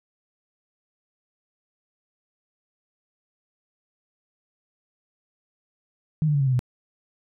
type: tone with pitch steps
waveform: sine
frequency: 155.56 / 148.71 / 142.16 / 135.89 / 129.91 / 124.18 Hz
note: D#3 / D3 / C#3 / C#3 / C3 / B2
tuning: 0 / +22 / +44 / -34 / -12 / +10 cents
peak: -18 dBFS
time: 6.22-6.592 s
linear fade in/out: 0 ms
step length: 62 ms
effects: none